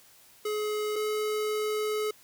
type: tone pair in turn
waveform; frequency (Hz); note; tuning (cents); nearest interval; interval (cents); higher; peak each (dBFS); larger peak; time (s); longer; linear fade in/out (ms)
square; 423.6 / 426.5; G#4 / G#4; +34 / +46; unison; 12; second; -29 / -28; second; 0.45-0.96 / 0.96-2.11; second; 5
effects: white hiss -57 dBFS RMS until 2.23 s